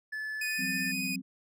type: tone with pitch glide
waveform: triangle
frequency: 1732 to 1779.7 Hz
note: A6 to A6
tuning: -28 to +19 cents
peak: -32 dBFS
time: 0.12-0.92 s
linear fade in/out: 10 ms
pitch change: +47 cents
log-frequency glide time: 0.37-0.68 s
type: tone with vibrato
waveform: sawtooth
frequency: 2489 Hz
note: D#7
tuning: in tune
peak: -29 dBFS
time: 0.41-1.16 s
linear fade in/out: 5 ms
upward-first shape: square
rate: 15 Hz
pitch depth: 9 cents each way
type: chord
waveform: sine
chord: F suspended second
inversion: none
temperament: equal with one note detuned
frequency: 174.61 / 191.52 / 261.6 Hz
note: F3 / G3 / C4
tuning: 0 / -40 / 0 cents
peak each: -42 / -37 / -37 dBFS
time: 0.58-1.22 s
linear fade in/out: 20 ms
effects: none